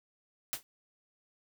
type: noise with exponential decay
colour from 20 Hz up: white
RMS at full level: -30 dBFS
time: 0.53-0.63 s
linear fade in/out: 0 ms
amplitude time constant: 21 ms
effects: none